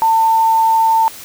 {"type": "tone", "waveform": "sine", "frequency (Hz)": 897, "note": "A5", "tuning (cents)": 33, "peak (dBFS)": -9, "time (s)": [0.02, 1.08], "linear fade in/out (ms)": 0, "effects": ["white hiss -34 dBFS RMS until 1.24 s"]}